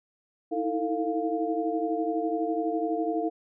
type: tone cluster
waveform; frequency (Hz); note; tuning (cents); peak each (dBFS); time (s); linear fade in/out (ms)
sine; 315.4 / 327.4 / 447.6 / 700; D#4 / E4 / A4 / F5; +24 / -12 / +30 / +4; -31; 0.51-3.3; 20
effects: none